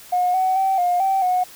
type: tone with pitch steps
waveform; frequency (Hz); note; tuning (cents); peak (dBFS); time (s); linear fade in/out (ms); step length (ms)
sine; 721 / 751 / 770 / 711 / 773 / 730; F#5 / F#5 / G5 / F5 / G5 / F#5; -45 / +26 / -31 / +31 / -24 / -24; -15; 0.12-1.44; 10; 220
effects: tanh soft clip ceiling -11 dBFS + white hiss -43 dBFS RMS until 1.55 s